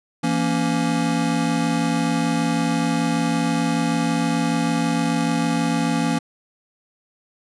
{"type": "chord", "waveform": "square", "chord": "A# diminished", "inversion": "second", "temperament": "just", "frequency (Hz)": [167.82, 233.1, 279.7], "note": ["E3", "A#3", "C#4"], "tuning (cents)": [31, 0, 16], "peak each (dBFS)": -24, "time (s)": [0.23, 6.19], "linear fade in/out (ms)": 10, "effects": ["resampled to 24000 Hz"]}